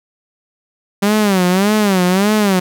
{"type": "tone with vibrato", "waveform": "sawtooth", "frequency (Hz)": 196, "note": "G3", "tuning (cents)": 0, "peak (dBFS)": -7, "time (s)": [1.02, 2.6], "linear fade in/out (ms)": 10, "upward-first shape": "sine", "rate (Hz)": 1.7, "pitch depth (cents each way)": 160, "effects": []}